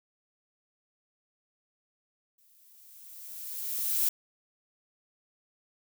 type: noise with exponential growth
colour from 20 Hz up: violet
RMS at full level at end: -25 dBFS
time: 2.38-4.09 s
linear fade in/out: 5 ms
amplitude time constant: 370 ms
effects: none